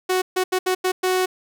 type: tone bursts at uneven times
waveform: sawtooth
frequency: 370 Hz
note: F#4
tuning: in tune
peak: -14 dBFS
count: 6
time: 0.09-0.22 / 0.36-0.44 / 0.52-0.59 / 0.66-0.75 / 0.84-0.92 / 1.03-1.26 s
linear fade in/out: 10 ms
effects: none